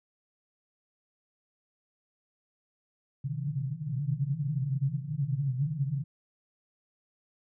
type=band-pass noise; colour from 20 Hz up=white; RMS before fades=-31 dBFS; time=3.24-6.04 s; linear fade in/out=10 ms; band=130 to 150 Hz; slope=96 dB/octave; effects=none